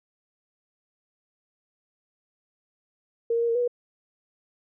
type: tone with pitch steps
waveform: sine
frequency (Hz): 463.2 / 466.1 / 469.3 / 461.2 / 488.4 / 483.9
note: A#4 / A#4 / A#4 / A#4 / B4 / B4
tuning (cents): -11 / 0 / +12 / -19 / -19 / -35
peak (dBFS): -21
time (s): 3.3-3.678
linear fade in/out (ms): 5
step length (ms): 63
effects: none